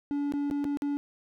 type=tone with dropouts; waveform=triangle; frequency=286.5 Hz; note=D4; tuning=43 cents flat; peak=-25 dBFS; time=0.11-0.97 s; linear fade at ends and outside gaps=0 ms; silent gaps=0.322-0.337 / 0.501-0.511 / 0.643-0.651 / 0.772-0.821 s; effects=none